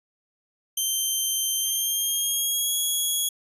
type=tone with pitch glide; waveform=5% pulse; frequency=3129 to 3334 Hz; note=G7 to G#7; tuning=-4 to +6 cents; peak=-15 dBFS; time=0.77-3.29 s; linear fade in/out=5 ms; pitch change=+110 cents; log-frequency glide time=1.56-2.75 s; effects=resampled to 32000 Hz

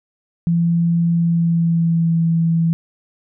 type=tone with pitch glide; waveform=sine; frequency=169.2 to 165.43 Hz; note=E3 to E3; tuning=+45 to +6 cents; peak=-13 dBFS; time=0.47-2.73 s; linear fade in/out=0 ms; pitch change=-39 cents; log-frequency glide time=1.1-2.2 s; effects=none

